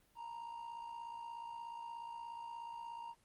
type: tone with amplitude modulation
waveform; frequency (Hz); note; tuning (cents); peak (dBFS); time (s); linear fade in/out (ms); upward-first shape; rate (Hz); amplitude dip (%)
triangle; 932.3; A#5; 0; -40; 0.15-3.15; 50; sine; 56.8; 60
effects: pink hiss -72 dBFS RMS until 3.24 s + Opus 24 kbps